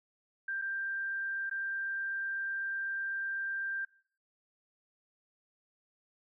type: tone with dropouts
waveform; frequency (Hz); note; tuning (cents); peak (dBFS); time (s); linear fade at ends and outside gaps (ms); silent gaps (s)
sine; 1582; G6; +15; -33; 0.48-3.85; 5; 0.616-0.62 / 1.497-1.511
effects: noise-tail reverb RT60 0.5 s tail -20 dB re dry